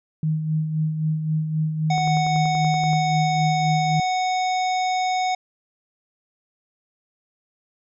sine tone with tremolo, 156.3 Hz, D#3, 8 cents sharp, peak -18 dBFS, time 0.23-4 s, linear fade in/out 2 ms, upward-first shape sine, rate 3.8 Hz, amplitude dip 50%
harmonic tone, 740 Hz, F#5, in tune, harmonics 1 / 3 / 5 / 7 / 9, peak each -20 / -30 / -34 / -37 / -39 dBFS, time 1.9-5.35 s, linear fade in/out 5 ms
click train, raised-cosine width 1 ms, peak -23 dBFS, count 11, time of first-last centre 1.98-2.932 s, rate 10.5 Hz
effects none

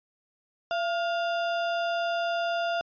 sine tone with sample-and-hold, 681 Hz, F5, 44 cents flat, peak -25 dBFS, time 0.71-2.81 s, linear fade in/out 0 ms, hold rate 2100 Hz, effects resampled to 11025 Hz

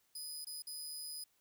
20% pulse tone with dropouts, 4988 Hz, D#8, 3 cents sharp, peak -37 dBFS, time 0.15-1.24 s, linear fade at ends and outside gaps 5 ms, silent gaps 0.447-0.468 / 0.622-0.669 s, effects white hiss -75 dBFS RMS until 1.4 s

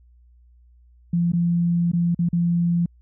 sine tone with dropouts, 171.8 Hz, F3, 28 cents flat, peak -17 dBFS, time 1.13-2.86 s, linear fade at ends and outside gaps 5 ms, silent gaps 1.32-1.333 / 1.917-1.933 / 2.147-2.19 / 2.289-2.329 s, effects added 60 Hz sine -50 dBFS peak until 3.01 s

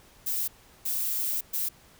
violet noise bursts at uneven times, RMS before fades -29 dBFS, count 3, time 0.26-0.48 / 0.85-1.41 / 1.53-1.69 s, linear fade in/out 10 ms, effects pink hiss -56 dBFS RMS until 1.99 s

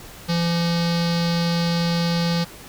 square tone with low-pass filter, 170 Hz, F3, 46 cents flat, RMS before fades -21 dBFS, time 0.28-2.45 s, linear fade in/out 20 ms, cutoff 4600 Hz, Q 4.7, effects pink hiss -41 dBFS RMS until 2.68 s

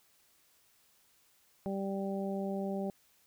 harmonic tone, 195.5 Hz, G3, 4 cents flat, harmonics 1 / 2 / 3 / 4, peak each -35 / -39 / -40 / -44 dBFS, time 1.66-2.9 s, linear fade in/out 0 ms, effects white hiss -68 dBFS RMS until 3.26 s

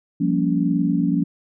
sine chord, G half-diminished seventh, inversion third, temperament equal with one note detuned, 174.61 / 196 / 233.1 / 281.9 Hz, F3 / G3 / Bb3 / Db4, 0 / 0 / 0 / +29 cents, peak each -21 / -25 / -24 / -21 dBFS, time 0.2-1.24 s, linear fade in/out 10 ms, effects none

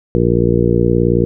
harmonic tone, 58.8 Hz, A#1, 16 cents sharp, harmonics 1 / 2 / 3 / 4 / 5 / 6 / 7 / 8, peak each -21 / -17 / -17 / -21 / -22 / -17 / -19 / -18 dBFS, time 0.15-1.25 s, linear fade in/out 0 ms, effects none

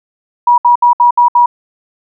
sine tone bursts, 964 Hz, B5, 42 cents flat, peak -4 dBFS, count 6, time 0.47-1.46 s, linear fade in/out 5 ms, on 110 ms, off 66 ms, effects none

